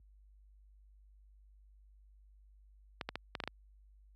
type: clicks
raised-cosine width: 0.3 ms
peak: -21 dBFS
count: 7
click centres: 3.012 / 3.09 / 3.156 / 3.352 / 3.402 / 3.438 / 3.476 s
effects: added 50 Hz sine -50 dBFS peak until 4.15 s + high-pass 80 Hz 12 dB/octave